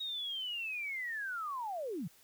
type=linear sweep; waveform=sine; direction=down; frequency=3798 to 134.7 Hz; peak=-36 dBFS; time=0-2.08 s; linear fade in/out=10 ms; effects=white hiss -63 dBFS RMS until 2.23 s